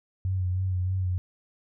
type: tone with vibrato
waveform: sine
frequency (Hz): 92.5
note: F#2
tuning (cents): 0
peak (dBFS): -24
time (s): 0.25-1.18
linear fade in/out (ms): 0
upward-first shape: sine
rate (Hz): 3.2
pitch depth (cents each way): 38
effects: none